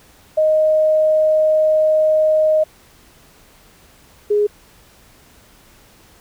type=tone pair in turn; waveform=sine; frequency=622.3 / 415.3 Hz; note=D#5 / G#4; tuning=0 / 0 cents; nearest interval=perfect fifth; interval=700 cents; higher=first; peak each=-11 / -12 dBFS; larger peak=first; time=0.37-2.64 / 4.3-4.47 s; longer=first; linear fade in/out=10 ms; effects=pink hiss -49 dBFS RMS until 6.2 s